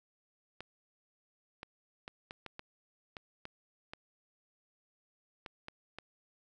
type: clicks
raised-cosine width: 0.3 ms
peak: -27 dBFS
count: 12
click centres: 0.606 / 1.631 / 2.079 / 2.309 / 2.463 / 2.594 / 3.168 / 3.454 / 3.935 / 5.462 / 5.684 / 5.986 s
effects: none